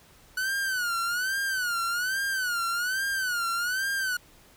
45% pulse tone with vibrato, 1480 Hz, F#6, in tune, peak -26 dBFS, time 0.37-4.17 s, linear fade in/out 5 ms, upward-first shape sine, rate 1.2 Hz, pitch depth 140 cents each way, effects pink hiss -56 dBFS RMS until 4.56 s

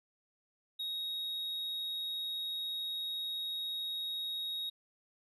triangle tone, 3769 Hz, A#7, 18 cents sharp, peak -34 dBFS, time 0.79-4.7 s, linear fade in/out 10 ms, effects resampled to 32000 Hz

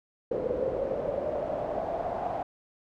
brown noise with band-pass filter sweep, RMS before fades -31 dBFS, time 0.31-2.43 s, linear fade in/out 5 ms, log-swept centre 480 to 740 Hz, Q 6.5, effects none

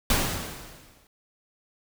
pink noise with exponential decay, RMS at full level -21 dBFS, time 0.1-1.07 s, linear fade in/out 2 ms, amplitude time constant 210 ms, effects none

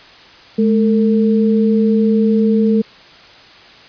sine tone pair together, 213.2 / 451.7 Hz, G#3 / A4, +46 / +45 cents, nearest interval octave + minor second, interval 1299 cents, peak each -11 / -16 dBFS, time 0.58-2.82 s, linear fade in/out 10 ms, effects white hiss -41 dBFS RMS until 3.88 s + resampled to 11025 Hz

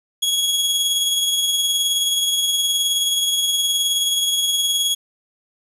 sawtooth tone with tremolo, 3332 Hz, G#7, 5 cents sharp, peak -12 dBFS, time 0.22-4.95 s, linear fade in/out 10 ms, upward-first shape triangle, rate 19 Hz, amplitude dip 40%, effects resampled to 32000 Hz + 8-bit

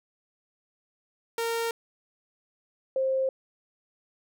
sawtooth / sine tone pair in turn, 461 / 528.8 Hz, A#4 / C5, -19 / +18 cents, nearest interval major second, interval 237 cents, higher second, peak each -23 dBFS, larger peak neither, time 1.38-1.71 / 2.96-3.29 s, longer neither, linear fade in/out 2 ms, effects none

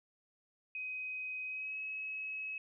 sine tone with pitch glide, 2518 to 2566 Hz, D#7 to E7, +20 to -47 cents, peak -38 dBFS, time 0.75-2.58 s, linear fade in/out 2 ms, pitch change +33 cents, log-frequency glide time 1.46-1.78 s, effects none

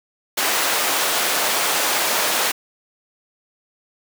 pink high-pass noise, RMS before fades -20 dBFS, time 0.37-2.52 s, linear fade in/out 10 ms, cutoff 580 Hz, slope 12 dB/octave, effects none

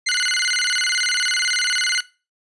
20% pulse tone with vibrato, 1752 Hz, A6, 8 cents flat, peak -13 dBFS, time 0.06-2.01 s, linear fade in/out 10 ms, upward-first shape square, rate 18 Hz, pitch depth 300 cents each way, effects noise-tail reverb RT60 0.3 s tail -18 dB re dry + resampled to 24000 Hz

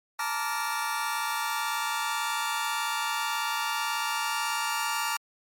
sawtooth chord, Bb major seventh, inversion third, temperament just, 874.1 / 932.3 / 1165.4 / 1398.5 Hz, A5 / Bb5 / D6 / F6, -12 / 0 / -14 / +2 cents, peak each -30 / -29 / -29 / -30 dBFS, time 0.19-5.17 s, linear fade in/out 5 ms, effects MP3 64 kbps

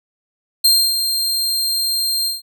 sawtooth tone with ADSR envelope, 4186 Hz, C8, in tune, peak -6 dBFS, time 0.64-2.42 s, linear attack 10 ms, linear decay 280 ms, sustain -8 dB, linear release 160 ms, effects none

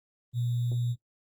sine tone with sample-and-hold, 120.4 Hz, B2, 44 cents flat, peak -26 dBFS, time 0.33-0.96 s, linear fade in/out 50 ms, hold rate 3675 Hz, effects noise-tail reverb RT60 0.1 s tail -20 dB re dry + Opus 24 kbps

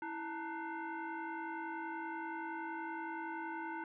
sine tone with frequency modulation, 277.2 Hz, C#4, in tune, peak -39 dBFS, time 0.02-3.84 s, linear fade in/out 2 ms, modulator 605 Hz, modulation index 2.3, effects none

